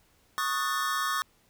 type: chord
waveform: square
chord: D# half-diminished seventh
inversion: third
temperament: equal with one note detuned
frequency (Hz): 1108.7 / 1244.5 / 1480 / 1771.2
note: C#6 / D#6 / F#6 / A6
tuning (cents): 0 / 0 / 0 / +11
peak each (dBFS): -32 / -32 / -37 / -35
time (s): 0.38-1.22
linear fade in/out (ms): 0
effects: pink hiss -65 dBFS RMS until 1.49 s